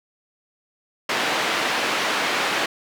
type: band-pass noise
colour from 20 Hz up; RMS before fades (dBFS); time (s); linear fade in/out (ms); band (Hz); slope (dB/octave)
white; -23; 1.09-2.66; 5; 260 to 2600; 12
effects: none